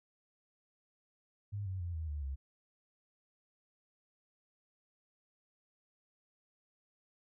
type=tone with pitch steps; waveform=sine; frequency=102 / 94.08 / 86.77 / 80.03 / 73.81 / 68.08 Hz; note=G#2 / F#2 / F2 / D#2 / D2 / C#2; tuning=-31 / +29 / -11 / +49 / +9 / -31 cents; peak=-36 dBFS; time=1.52-2.36 s; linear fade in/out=20 ms; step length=140 ms; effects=none